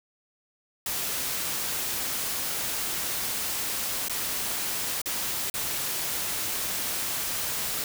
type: noise with dropouts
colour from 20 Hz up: white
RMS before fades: -30 dBFS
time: 0.86-7.84 s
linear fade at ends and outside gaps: 2 ms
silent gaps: 4.084-4.096 / 5.017-5.058 / 5.5-5.54 s
effects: none